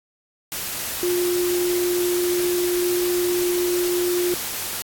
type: tone in noise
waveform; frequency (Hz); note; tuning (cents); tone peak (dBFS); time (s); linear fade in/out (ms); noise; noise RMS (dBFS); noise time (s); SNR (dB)
sine; 354.7; F4; +27; -19; 1.03-4.34; 0; white; -28; 0.52-4.82; +6
effects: AAC 64 kbps